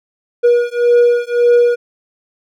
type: beating tone pair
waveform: triangle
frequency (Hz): 479.3 / 481.1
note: A#4 / B4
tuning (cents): +48 / -45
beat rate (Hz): 1.8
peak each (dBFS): -10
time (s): 0.43-1.76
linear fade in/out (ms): 20
effects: none